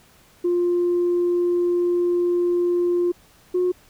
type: tone pair in turn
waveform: sine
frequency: 351.1 / 361.2 Hz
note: F4 / F#4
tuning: +9 / -42 cents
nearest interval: unison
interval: 49 cents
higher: second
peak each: -16 dBFS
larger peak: neither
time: 0.44-3.12 / 3.54-3.72 s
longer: first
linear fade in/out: 10 ms
effects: tanh soft clip ceiling -14 dBFS + pink hiss -54 dBFS RMS until 3.89 s